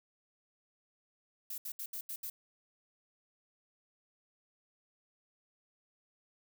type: noise bursts at uneven times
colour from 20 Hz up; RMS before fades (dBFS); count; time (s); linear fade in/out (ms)
violet; -41; 6; 1.5-1.58 / 1.65-1.72 / 1.79-1.86 / 1.93-2.01 / 2.09-2.16 / 2.23-2.3; 5
effects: none